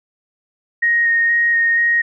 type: tone with vibrato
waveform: sine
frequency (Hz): 1864.7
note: A#6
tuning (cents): 0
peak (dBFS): -12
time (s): 0.82-2.02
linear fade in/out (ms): 10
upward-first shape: square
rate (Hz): 2.1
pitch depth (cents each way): 9
effects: none